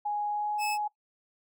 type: tone with pitch glide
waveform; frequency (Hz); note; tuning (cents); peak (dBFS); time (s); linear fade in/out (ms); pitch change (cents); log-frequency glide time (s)
sine; 830.6 to 837.8; G#5 to G#5; 0 to +15; -28; 0.05-0.88; 10; +15; 0.29-0.49
type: tone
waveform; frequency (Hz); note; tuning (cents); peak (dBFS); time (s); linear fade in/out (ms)
sawtooth; 2600; E7; -24; -29; 0.58-0.78; 50
effects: noise-tail reverb RT60 0.1 s tail -18 dB re dry